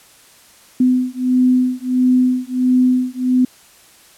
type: beating tone pair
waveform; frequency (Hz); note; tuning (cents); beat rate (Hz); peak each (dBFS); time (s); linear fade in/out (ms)
sine; 252.3 / 253.8; B3 / B3; +37 / +47; 1.5; -15 / -15; 0.8-3.45; 5
effects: white hiss -47 dBFS RMS until 4.17 s + low-pass 12000 Hz 12 dB/octave